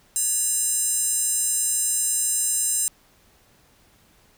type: tone with high-pass filter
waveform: square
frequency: 566 Hz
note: C#5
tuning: 36 cents sharp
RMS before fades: -23 dBFS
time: 0.16-2.88 s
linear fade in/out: 0 ms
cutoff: 8100 Hz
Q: 5.1
effects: pink hiss -58 dBFS RMS until 4.37 s